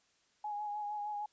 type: tone with vibrato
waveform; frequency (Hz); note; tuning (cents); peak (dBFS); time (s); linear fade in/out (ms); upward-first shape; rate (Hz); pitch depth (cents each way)
sine; 833; G#5; +5; -36; 0.44-1.26; 5; sine; 6.5; 27
effects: white hiss -72 dBFS RMS until 1.32 s + resampled to 16000 Hz